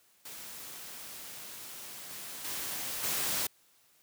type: noise with level steps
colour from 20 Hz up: white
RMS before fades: -45 / -43 / -37 / -32 dBFS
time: 0.25-3.47 s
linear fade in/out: 5 ms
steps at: 2.1 / 2.44 / 3.03 s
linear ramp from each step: 10 ms
effects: white hiss -66 dBFS RMS until 4.02 s + high-pass 80 Hz 12 dB/octave